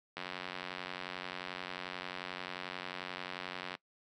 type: click train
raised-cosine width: 0.3 ms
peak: -23 dBFS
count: 328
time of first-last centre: 0.17-3.752 s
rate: 91.3 Hz
effects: noise-tail reverb RT60 0.1 s tail -22 dB re dry + high-pass 150 Hz 12 dB/octave